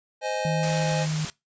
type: chord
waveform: square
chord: Ab major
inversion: first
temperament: just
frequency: 519.1 / 623 / 830.6 Hz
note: C5 / Eb5 / Ab5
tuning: -14 / +2 / 0 cents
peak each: -31 dBFS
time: 0.21-1.07 s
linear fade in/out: 50 ms
type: tone with pitch glide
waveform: sine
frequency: 158.8 to 154.99 Hz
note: D#3 to D#3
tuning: +36 to -6 cents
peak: -24 dBFS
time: 0.45-1.25 s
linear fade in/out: 2 ms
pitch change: -42 cents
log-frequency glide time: 0.76-1.05 s
type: noise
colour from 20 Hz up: white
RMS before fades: -32 dBFS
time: 0.63-1.3 s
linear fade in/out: 0 ms
effects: noise-tail reverb RT60 0.2 s tail -22 dB re dry + resampled to 16000 Hz